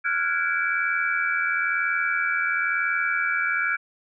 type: tone cluster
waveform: sine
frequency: 1384 / 1465 / 1651 / 2309 Hz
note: F6 / F#6 / G#6 / D7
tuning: -16 / -18 / -11 / -30 cents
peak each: -27 dBFS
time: 0.04-3.77 s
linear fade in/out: 20 ms
effects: none